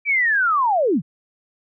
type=linear sweep; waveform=sine; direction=down; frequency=2349 to 124.7 Hz; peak=-15 dBFS; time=0.05-1.02 s; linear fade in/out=50 ms; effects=none